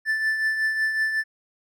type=tone with tremolo; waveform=triangle; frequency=1760 Hz; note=A6; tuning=in tune; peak=-17 dBFS; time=0.05-1.24 s; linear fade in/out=50 ms; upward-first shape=triangle; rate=5.4 Hz; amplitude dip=55%; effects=none